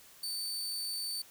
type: tone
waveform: sawtooth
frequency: 4546 Hz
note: C#8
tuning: 43 cents sharp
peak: -32 dBFS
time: 0.23-1.22 s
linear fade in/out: 5 ms
effects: white hiss -57 dBFS RMS until 1.3 s